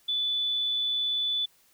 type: tone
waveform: sine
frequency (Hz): 3479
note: A7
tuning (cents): -20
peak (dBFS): -25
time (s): 0.08-1.46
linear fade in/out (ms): 10
effects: white hiss -63 dBFS RMS until 1.73 s

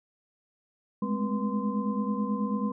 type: tone cluster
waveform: sine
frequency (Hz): 205.6 / 214.8 / 258.7 / 486.9 / 1035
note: G#3 / A3 / C4 / B4 / C6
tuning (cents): -17 / -41 / -19 / -25 / -19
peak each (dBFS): -29 / -32 / -35 / -38 / -36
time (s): 1.02-2.72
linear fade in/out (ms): 5
effects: none

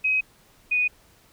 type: tone pair in turn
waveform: sine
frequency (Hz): 2533 / 2478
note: D#7 / D#7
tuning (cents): +30 / -8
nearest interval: unison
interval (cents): 38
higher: first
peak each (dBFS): -19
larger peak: neither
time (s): 0.04-0.21 / 0.71-0.88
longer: neither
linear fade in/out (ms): 10
effects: pink hiss -57 dBFS RMS until 1.32 s

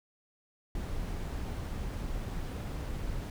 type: noise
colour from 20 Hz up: brown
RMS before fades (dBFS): -36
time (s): 0.75-3.3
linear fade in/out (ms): 2
effects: none

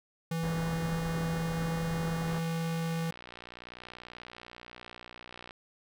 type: tone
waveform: square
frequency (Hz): 164.81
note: E3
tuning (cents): 0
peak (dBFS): -31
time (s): 0.31-3.11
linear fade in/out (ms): 5
type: low-pass noise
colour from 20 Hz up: pink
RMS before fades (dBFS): -40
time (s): 0.43-2.39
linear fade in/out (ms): 5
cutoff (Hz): 2000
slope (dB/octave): 96
type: click train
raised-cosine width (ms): 0.3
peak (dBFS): -29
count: 196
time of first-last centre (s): 2.28-5.508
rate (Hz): 60.4
effects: none

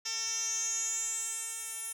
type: tone with band-pass filter sweep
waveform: 10% pulse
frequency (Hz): 450.3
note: A4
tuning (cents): +40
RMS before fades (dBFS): -35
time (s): 0.05-1.93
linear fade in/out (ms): 10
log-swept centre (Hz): 5200 to 10000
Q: 7.1
effects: none

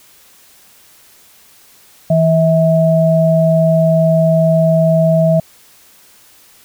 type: tone pair together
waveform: sine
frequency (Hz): 162.9 / 646.9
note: E3 / E5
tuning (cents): -20 / -33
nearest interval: 2 octaves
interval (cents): 2387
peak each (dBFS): -11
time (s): 2.1-5.4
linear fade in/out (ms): 5
effects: white hiss -46 dBFS RMS until 6.64 s

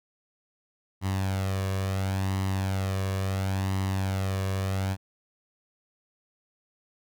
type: tone with flanger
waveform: sawtooth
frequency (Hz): 96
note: G2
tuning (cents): -36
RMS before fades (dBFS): -28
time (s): 1.01-4.97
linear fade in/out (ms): 50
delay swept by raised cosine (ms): 1 to 1.78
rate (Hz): 0.72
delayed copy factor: +0.55
effects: none

